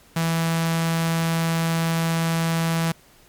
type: tone with notch filter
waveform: sawtooth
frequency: 164.81 Hz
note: E3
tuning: in tune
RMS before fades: -22 dBFS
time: 0.16-2.92 s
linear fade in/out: 5 ms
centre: 380 Hz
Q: 1.1
effects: pink hiss -53 dBFS RMS until 3.28 s + MP3 96 kbps